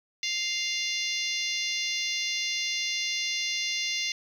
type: harmonic tone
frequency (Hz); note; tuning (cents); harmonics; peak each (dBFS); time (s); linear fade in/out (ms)
698.5; F5; 0; 3 / 4 / 5 / 6 / 7 / 8 / 9; -33 / -34 / -35 / -36 / -36 / -37 / -38; 0.23-4.12; 2
effects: 9-bit